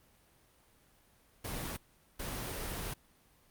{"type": "noise bursts at uneven times", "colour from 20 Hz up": "pink", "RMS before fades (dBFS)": -39, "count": 2, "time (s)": [[1.44, 1.77], [2.19, 2.94]], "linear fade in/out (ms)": 10, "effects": ["pink hiss -66 dBFS RMS until 3.5 s", "Opus 32 kbps"]}